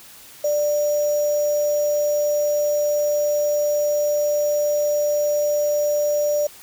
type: tone with sample-and-hold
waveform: sine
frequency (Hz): 590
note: D5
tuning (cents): +8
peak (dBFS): -17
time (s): 0.44-6.47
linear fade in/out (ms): 5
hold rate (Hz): 6300
effects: white hiss -44 dBFS RMS until 6.62 s